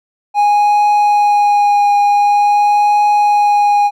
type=tone with vibrato; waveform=triangle; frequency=824 Hz; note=G#5; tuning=14 cents flat; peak=-6 dBFS; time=0.34-3.91 s; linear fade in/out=50 ms; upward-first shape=triangle; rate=0.46 Hz; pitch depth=15 cents each way; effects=none

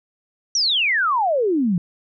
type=exponential sweep; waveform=sine; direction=down; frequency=5920 to 164.81 Hz; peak=-16 dBFS; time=0.55-1.78 s; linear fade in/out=2 ms; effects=none

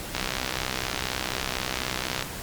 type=click train; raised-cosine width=0.2 ms; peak=-9 dBFS; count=134; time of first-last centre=0.15-2.225 s; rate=64.1 Hz; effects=pink hiss -36 dBFS RMS until 2.42 s + Opus 48 kbps

